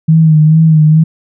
sine tone with vibrato, 157.3 Hz, D#3, 19 cents sharp, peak -3 dBFS, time 0.08-1.04 s, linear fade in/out 10 ms, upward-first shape sine, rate 2.3 Hz, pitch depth 46 cents each way, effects none

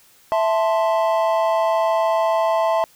triangle chord, A minor, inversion second, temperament equal, 659.3 / 880 / 1046.5 Hz, E5 / A5 / C6, 0 / 0 / 0 cents, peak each -16 / -20 / -22 dBFS, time 0.32-2.84 s, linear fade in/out 0 ms, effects white hiss -53 dBFS RMS until 2.95 s

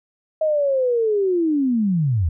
sine linear sweep, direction down, 636 to 73.6 Hz, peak -16 dBFS, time 0.41-2.29 s, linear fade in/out 5 ms, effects none

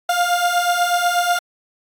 30% pulse beating tone pair, 698.5 / 706.7 Hz, F5 / F5, 0 / +20 cents, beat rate 8.2 Hz, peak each -18 / -15 dBFS, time 0.09-1.39 s, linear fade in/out 5 ms, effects AAC 64 kbps

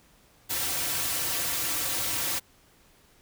white noise with comb filter, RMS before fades -29 dBFS, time 0.49-2.4 s, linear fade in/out 20 ms, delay 4.8 ms, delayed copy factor -0.9, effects pink hiss -60 dBFS RMS until 3.21 s

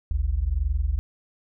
sine tone pair together, 52.18 / 73.8 Hz, G#1 / D2, +9 / +9 cents, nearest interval tritone, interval 600 cents, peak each -24 dBFS, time 0.11-0.99 s, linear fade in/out 0 ms, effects none

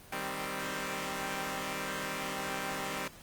5% pulse chord, C minor, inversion first, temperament equal, 155.56 / 196 / 261.6 Hz, Eb3 / G3 / C4, 0 / 0 / 0 cents, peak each -30 / -27 / -27 dBFS, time 0.12-3.08 s, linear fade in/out 5 ms, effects pink hiss -53 dBFS RMS until 3.22 s + Opus 24 kbps

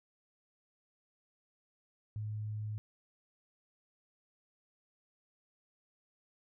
sine tone, 106.7 Hz, G#2, 47 cents sharp, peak -36 dBFS, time 2.16-2.78 s, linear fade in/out 0 ms, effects none

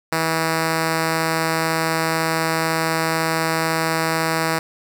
5% pulse tone, 162 Hz, E3, 30 cents flat, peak -7 dBFS, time 0.12-4.59 s, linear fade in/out 5 ms, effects none

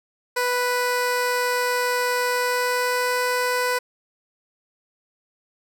15% pulse tone with pitch glide, 493.9 to 496.8 Hz, B4 to B4, 0 to +10 cents, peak -14 dBFS, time 0.36-3.79 s, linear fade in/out 10 ms, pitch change +10 cents, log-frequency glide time 2.29-3.17 s, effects none

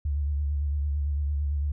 sine tone with vibrato, 72.3 Hz, D2, 27 cents flat, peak -24 dBFS, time 0.05-1.72 s, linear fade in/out 5 ms, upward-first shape sine, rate 8.9 Hz, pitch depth 54 cents each way, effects none

